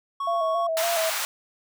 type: tone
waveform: triangle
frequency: 1108.7 Hz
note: C#6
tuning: in tune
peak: -24 dBFS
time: 0.2-0.67 s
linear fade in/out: 5 ms
type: tone with vibrato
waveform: sine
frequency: 665 Hz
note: E5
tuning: 15 cents sharp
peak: -23 dBFS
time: 0.27-1.1 s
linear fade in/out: 5 ms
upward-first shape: square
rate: 3.6 Hz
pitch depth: 45 cents each way
type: high-pass noise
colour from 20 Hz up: pink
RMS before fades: -28 dBFS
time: 0.77-1.25 s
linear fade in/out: 0 ms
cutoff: 820 Hz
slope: 24 dB/octave
effects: none